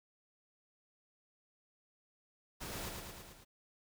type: noise with echo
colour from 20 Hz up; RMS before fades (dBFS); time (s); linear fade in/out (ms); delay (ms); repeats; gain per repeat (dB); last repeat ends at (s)
pink; -44; 2.6-2.9; 20; 110; 5; -3; 3.45
effects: none